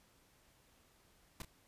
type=noise with echo; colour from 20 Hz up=pink; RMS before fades=-44 dBFS; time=1.4-1.42 s; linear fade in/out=2 ms; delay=29 ms; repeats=1; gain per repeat=-9 dB; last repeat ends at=1.449 s; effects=pink hiss -69 dBFS RMS until 1.67 s + resampled to 32000 Hz